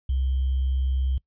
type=tone with sample-and-hold; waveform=sine; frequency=65.41 Hz; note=C2; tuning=in tune; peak=-21 dBFS; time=0.09-1.18 s; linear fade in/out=5 ms; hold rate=3150 Hz; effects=noise-tail reverb RT60 0.1 s tail -23 dB re dry + resampled to 11025 Hz